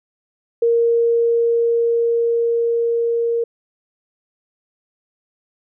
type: tone with level ramp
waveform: sine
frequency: 466.2 Hz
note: A#4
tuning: in tune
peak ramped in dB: -12 to -16 dBFS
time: 0.62-3.44 s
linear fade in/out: 5 ms
effects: none